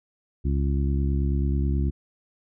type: harmonic tone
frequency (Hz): 69.3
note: C#2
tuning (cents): 0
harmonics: 1 / 2 / 3 / 4 / 5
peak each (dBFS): -22 / -28 / -32 / -34 / -36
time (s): 0.44-1.91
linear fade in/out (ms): 20
effects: none